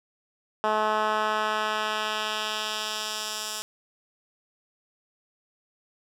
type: tone with band-pass filter sweep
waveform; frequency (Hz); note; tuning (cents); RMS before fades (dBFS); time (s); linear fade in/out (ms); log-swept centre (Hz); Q
10% pulse; 214.8; A3; -41; -28; 0.64-3.62; 0; 920 to 7000; 0.97
effects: none